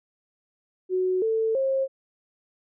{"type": "tone with pitch steps", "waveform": "sine", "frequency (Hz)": [370, 445.1, 535.5], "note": ["F#4", "A4", "C5"], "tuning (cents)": [0, 20, 40], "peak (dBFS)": -21, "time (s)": [0.89, 1.88], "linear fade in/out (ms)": 50, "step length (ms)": 330, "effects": []}